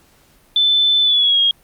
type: tone with pitch glide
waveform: sine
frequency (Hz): 3520 to 3265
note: A7 to G#7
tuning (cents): 0 to -30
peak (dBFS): -11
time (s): 0.56-1.51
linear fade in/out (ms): 2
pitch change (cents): -130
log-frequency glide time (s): 1.02-1.4
effects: pink hiss -53 dBFS RMS until 1.63 s + Opus 48 kbps